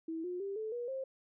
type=tone with pitch steps; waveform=sine; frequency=324.9 / 358.4 / 395.4 / 436.2 / 481.2 / 530.9 Hz; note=E4 / F4 / G4 / A4 / B4 / C5; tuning=-25 / +45 / +15 / -15 / -45 / +25 cents; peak=-36 dBFS; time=0.08-1.04 s; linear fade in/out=5 ms; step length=160 ms; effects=none